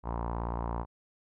sawtooth tone with low-pass filter, 58 Hz, A#1, 8 cents flat, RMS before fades -34 dBFS, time 0.03-0.86 s, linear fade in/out 50 ms, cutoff 970 Hz, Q 4.9, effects none

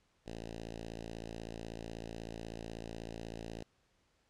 5% pulse tone with notch filter, 56.2 Hz, A1, 37 cents sharp, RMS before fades -45 dBFS, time 0.26-3.63 s, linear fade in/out 5 ms, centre 1300 Hz, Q 0.9, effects pink hiss -74 dBFS RMS until 4.29 s + low-pass 7000 Hz 12 dB/octave

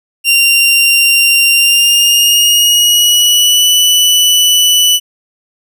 sawtooth tone with pitch glide, 2773 to 2972 Hz, F7 to F#7, -13 to +7 cents, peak -3 dBFS, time 0.24-5 s, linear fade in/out 50 ms, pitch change +120 cents, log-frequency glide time 1.53-3.67 s, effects none

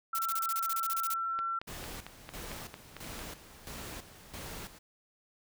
sine tone with pitch glide, 1341 to 1349.5 Hz, E6 to E6, +29 to +40 cents, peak -31 dBFS, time 0.13-1.59 s, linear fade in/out 5 ms, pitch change +11 cents, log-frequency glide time 0.83-1.4 s
blue noise bursts, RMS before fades -36 dBFS, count 15, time 0.15-1.138 s, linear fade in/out 0 ms, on 36 ms, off 32 ms
click train, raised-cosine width 0.3 ms, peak -26 dBFS, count 9, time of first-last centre 1.39-3.192 s, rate 4.44 Hz
pink noise with tremolo, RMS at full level -43 dBFS, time 1.67-4.79 s, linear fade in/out 10 ms, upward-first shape square, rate 1.5 Hz, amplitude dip 70%
effects none

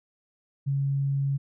sine tone, 138.59 Hz, C#3, in tune, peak -23 dBFS, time 0.66-1.38 s, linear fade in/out 20 ms, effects none

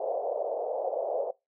pink band-pass noise, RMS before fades -31 dBFS, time 0-1.31 s, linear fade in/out 5 ms, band 490 to 700 Hz, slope 48 dB/octave, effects noise-tail reverb RT60 0.2 s tail -21 dB re dry

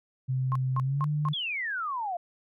sine tone with pitch glide, 130 to 149.33 Hz, C3 to D3, -11 to +29 cents, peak -25 dBFS, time 0.28-1.34 s, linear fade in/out 20 ms, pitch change +240 cents, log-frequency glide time 0.82-1.07 s
sine tone bursts, 1070 Hz, C6, 38 cents sharp, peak -28 dBFS, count 4, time 0.52-1.286 s, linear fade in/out 0 ms, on 34 ms, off 210 ms
sine exponential sweep, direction down, 3500 to 673 Hz, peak -29 dBFS, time 1.33-2.17 s, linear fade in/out 5 ms
effects none

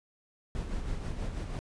brown noise with tremolo, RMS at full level -33 dBFS, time 0.55-1.59 s, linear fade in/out 0 ms, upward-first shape sine, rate 6.2 Hz, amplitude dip 45%, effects resampled to 22050 Hz

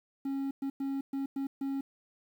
triangle tone bursts at uneven times, 273.5 Hz, C#4, 23 cents flat, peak -29 dBFS, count 6, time 0.25-0.51 / 0.62-0.7 / 0.8-1.01 / 1.13-1.26 / 1.36-1.47 / 1.61-1.81 s, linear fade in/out 5 ms, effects 10-bit

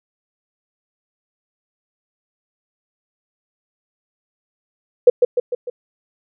sine tone with echo, 490 Hz, B4, 14 cents flat, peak -3 dBFS, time 5.07-5.1 s, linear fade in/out 5 ms, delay 150 ms, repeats 4, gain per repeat -5 dB, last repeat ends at 5.7 s, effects none

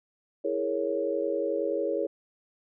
sine chord, A# half-diminished seventh, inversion second, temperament equal, 329.6 / 415.3 / 466.2 / 554.4 Hz, E4 / G#4 / A#4 / C#5, 0 / 0 / 0 / 0 cents, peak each -33 / -31 / -32 / -30 dBFS, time 0.44-2.07 s, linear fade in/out 10 ms, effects none

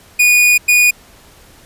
45% pulse tone bursts at uneven times, 2458 Hz, D#7, 22 cents flat, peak -7 dBFS, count 2, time 0.19-0.58 / 0.68-0.91 s, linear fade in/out 10 ms, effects pink hiss -44 dBFS RMS until 1.65 s + resampled to 32000 Hz

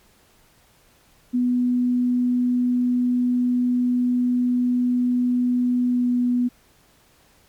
sine tone with pitch glide, 246.9 to 245.5 Hz, B3 to B3, 0 to -10 cents, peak -17 dBFS, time 1.33-6.49 s, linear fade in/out 20 ms, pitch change -10 cents, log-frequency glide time 5.89-6.05 s, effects pink hiss -57 dBFS RMS until 7.48 s + MP3 96 kbps

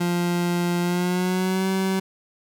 30% pulse tone with pitch glide, 174.61 to 190.41 Hz, F3 to F#3, 0 to +50 cents, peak -18 dBFS, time 0-2 s, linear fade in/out 10 ms, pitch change +150 cents, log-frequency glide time 0.81-1.68 s, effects none

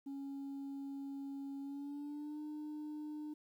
sine tone with pitch glide, 276.6 to 301.6 Hz, C#4 to D4, -4 to +46 cents, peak -39 dBFS, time 0.06-3.34 s, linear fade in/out 10 ms, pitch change +150 cents, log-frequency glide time 1.6-2.4 s, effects tanh soft clip ceiling -41 dBFS + 12-bit

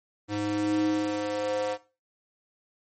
square tone with high-pass filter sweep, 103.83 Hz, G#2, in tune, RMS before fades -28 dBFS, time 0.28-1.78 s, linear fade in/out 50 ms, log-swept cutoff 210 to 600 Hz, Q 4.1, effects noise-tail reverb RT60 0.3 s tail -17 dB re dry + MP3 32 kbps

